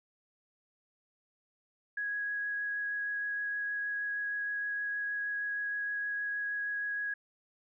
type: tone with vibrato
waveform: sine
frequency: 1661.2 Hz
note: G#6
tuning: in tune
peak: -32 dBFS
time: 1.97-7.14 s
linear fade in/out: 5 ms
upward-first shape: triangle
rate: 6.4 Hz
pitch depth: 9 cents each way
effects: none